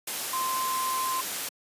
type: tone in noise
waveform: sine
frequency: 1041 Hz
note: C6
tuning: 9 cents flat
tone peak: -27 dBFS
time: 0.33-1.21 s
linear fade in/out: 5 ms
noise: white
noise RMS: -32 dBFS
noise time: 0.07-1.49 s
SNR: +2 dB
effects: high-pass 200 Hz 12 dB/octave + resampled to 32000 Hz